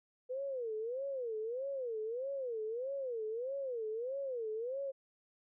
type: tone with vibrato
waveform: sine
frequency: 489.9 Hz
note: B4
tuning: 14 cents flat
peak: -36 dBFS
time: 0.29-4.92 s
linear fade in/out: 20 ms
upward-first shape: sine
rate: 1.6 Hz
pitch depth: 220 cents each way
effects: none